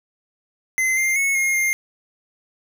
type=tone with pitch steps; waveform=square; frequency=2058 / 2103 / 2197 / 2141 / 2115 Hz; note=C7 / C7 / C#7 / C7 / C7; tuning=-29 / +8 / -16 / +39 / +18 cents; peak=-18 dBFS; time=0.78-1.73 s; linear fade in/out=0 ms; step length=190 ms; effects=none